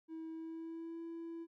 triangle tone with pitch glide, 322.7 to 332.7 Hz, E4 to E4, -37 to +16 cents, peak -40 dBFS, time 0.08-1.47 s, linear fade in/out 50 ms, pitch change +53 cents, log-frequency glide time 0.3-1.01 s, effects tanh soft clip ceiling -37 dBFS

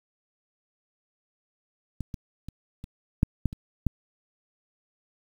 clicks, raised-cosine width 5 ms, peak -19 / -22 / -25 / -26 / -7 / -11 / -25 / -11 dBFS, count 8, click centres 2.007 / 2.142 / 2.486 / 2.841 / 3.231 / 3.457 / 3.529 / 3.867 s, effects 8-bit

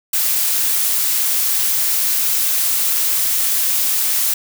blue noise, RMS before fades -17 dBFS, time 0.13-4.34 s, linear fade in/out 5 ms, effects none

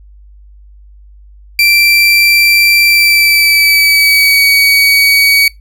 30% pulse tone with pitch glide, 2349 to 2260 Hz, D7 to C#7, 0 to +33 cents, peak -3 dBFS, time 1.59-5.48 s, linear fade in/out 2 ms, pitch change -67 cents, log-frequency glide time 2.86-4.43 s, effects noise-tail reverb RT60 0.2 s tail -25 dB re dry + added 50 Hz sine -35 dBFS peak until 5.6 s

